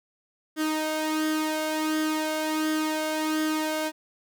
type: tone with flanger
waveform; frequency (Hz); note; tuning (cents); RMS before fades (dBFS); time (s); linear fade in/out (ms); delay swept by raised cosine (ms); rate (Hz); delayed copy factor
sawtooth; 311.1; D#4; 0; -27; 0.56-3.92; 50; 0.6 to 1.38; 1.4; +0.6
effects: none